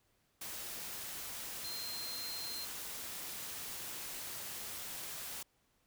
sine tone in noise, 4156 Hz, C8, 12 cents flat, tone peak -42 dBFS, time 1.64-2.65 s, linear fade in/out 5 ms, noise white, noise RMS -44 dBFS, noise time 0.41-5.43 s, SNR -1 dB, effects pink hiss -75 dBFS RMS until 5.86 s

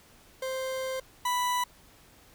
40% pulse tone pair in turn, 523.3 / 987.9 Hz, C5 / B5, 0 / 0 cents, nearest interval major seventh, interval 1100 cents, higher second, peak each -30 / -25 dBFS, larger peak second, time 0.42-1 / 1.25-1.64 s, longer first, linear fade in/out 5 ms, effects pink hiss -57 dBFS RMS until 2.34 s

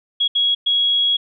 sine tone bursts at uneven times, 3322 Hz, G#7, in tune, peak -14 dBFS, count 3, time 0.2-0.28 / 0.35-0.55 / 0.66-1.17 s, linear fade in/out 10 ms, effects none

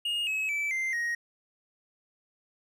triangle tone with pitch steps, 2849 / 2568 / 2314 / 2086 / 1879.6 Hz, F7 / E7 / D7 / C7 / A#6, +34 / -46 / -26 / -6 / +14 cents, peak -26 dBFS, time 0.05-1.15 s, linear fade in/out 5 ms, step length 220 ms, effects none

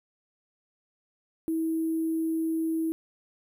sine tone with sample-and-hold, 323.2 Hz, E4, 34 cents flat, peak -25 dBFS, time 1.48-2.92 s, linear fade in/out 0 ms, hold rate 11025 Hz, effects none

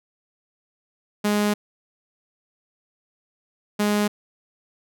sawtooth tone pair in turn, 207.7 / 207.7 Hz, G#3 / G#3, 0 / 0 cents, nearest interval unison, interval 0 cents, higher neither, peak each -15 dBFS, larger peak neither, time 1.24-1.54 / 3.79-4.08 s, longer first, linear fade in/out 10 ms, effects none

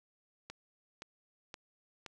click train, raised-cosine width 0.2 ms, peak -27 dBFS, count 4, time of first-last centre 0.5-2.062 s, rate 1.92 Hz, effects none

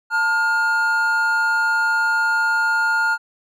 triangle tone pair together, 892 / 1418 Hz, A5 / F6, +23 / +26 cents, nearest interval minor sixth, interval 803 cents, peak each -21 / -15 dBFS, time 0.1-3.18 s, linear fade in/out 50 ms, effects none

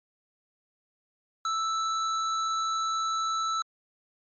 square tone, 1318.5 Hz, E6, in tune, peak -27 dBFS, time 1.45-3.62 s, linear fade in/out 2 ms, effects MP3 32 kbps

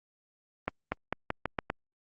accelerating click train, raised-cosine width 0.5 ms, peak -14 dBFS, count 7, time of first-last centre 0.68-1.701 s, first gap 240 ms, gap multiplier 0.86, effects Opus 24 kbps

